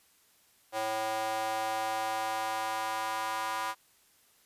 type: tone with high-pass filter sweep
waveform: square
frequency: 110 Hz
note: A2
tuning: in tune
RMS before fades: -33 dBFS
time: 0.72-3.75 s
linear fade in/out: 50 ms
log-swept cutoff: 650 to 1000 Hz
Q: 3.1
effects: white hiss -65 dBFS RMS until 4.45 s + resampled to 32000 Hz